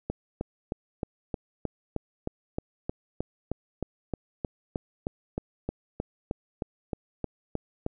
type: click train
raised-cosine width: 2 ms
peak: -16 dBFS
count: 26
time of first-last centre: 0.1-7.864 s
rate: 3.22 Hz
effects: none